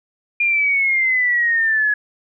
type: exponential sweep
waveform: sine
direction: down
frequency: 2420 to 1681 Hz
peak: -14 dBFS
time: 0.4-1.94 s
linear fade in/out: 5 ms
effects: none